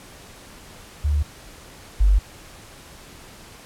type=tone pair in turn; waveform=sine; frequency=73.42 / 49 Hz; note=D2 / G1; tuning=0 / 0 cents; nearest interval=perfect fifth; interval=700 cents; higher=first; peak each=-17 / -12 dBFS; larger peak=second; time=1.04-1.23 / 2-2.19 s; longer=neither; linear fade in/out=10 ms; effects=pink hiss -44 dBFS RMS until 3.65 s + low-pass 12000 Hz 12 dB/octave